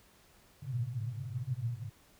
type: band-pass noise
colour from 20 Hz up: white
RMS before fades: -37 dBFS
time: 0.62-1.9 s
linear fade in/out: 10 ms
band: 110 to 130 Hz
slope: 96 dB/octave
effects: pink hiss -63 dBFS RMS until 2.19 s